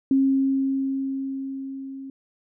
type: tone with level ramp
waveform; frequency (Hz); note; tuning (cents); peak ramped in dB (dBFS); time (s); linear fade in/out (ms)
sine; 269.6; C#4; -48; -15 to -34; 0.11-2.1; 2
effects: none